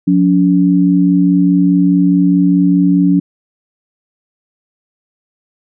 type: tone pair together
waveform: sine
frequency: 179.6 / 284.4 Hz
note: F3 / C#4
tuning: +49 / +45 cents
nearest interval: minor sixth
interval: 796 cents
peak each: -10 dBFS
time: 0.07-3.2 s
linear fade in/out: 10 ms
effects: none